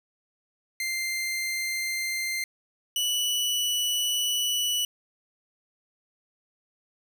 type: tone pair in turn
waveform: sawtooth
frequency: 2091 / 2957 Hz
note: C7 / F#7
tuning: -2 / -2 cents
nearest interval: tritone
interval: 600 cents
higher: second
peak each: -24 / -21 dBFS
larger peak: second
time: 0.8-2.44 / 2.96-4.85 s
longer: second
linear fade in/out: 2 ms
effects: none